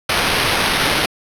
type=noise with sample-and-hold; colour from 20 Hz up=blue; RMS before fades=-17 dBFS; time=0.09-1.06 s; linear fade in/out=5 ms; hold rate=7350 Hz; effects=low-pass 12000 Hz 12 dB/octave